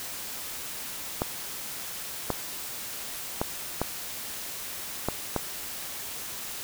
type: clicks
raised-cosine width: 1 ms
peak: -11 dBFS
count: 6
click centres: 1.219 / 2.303 / 3.415 / 3.816 / 5.086 / 5.363 s
effects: white hiss -37 dBFS RMS until 6.63 s